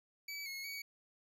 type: tone with pitch steps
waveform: 25% pulse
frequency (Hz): 2290 / 2174 / 2254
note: D7 / C#7 / C#7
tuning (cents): -44 / -34 / +28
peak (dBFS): -38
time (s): 0.28-0.82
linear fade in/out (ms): 5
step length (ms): 180
effects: none